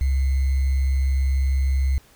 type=tone with sample-and-hold; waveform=sine; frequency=67 Hz; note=C2; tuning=42 cents sharp; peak=-17 dBFS; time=0.01-1.98 s; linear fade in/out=0 ms; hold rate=2100 Hz; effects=pink hiss -54 dBFS RMS until 2.15 s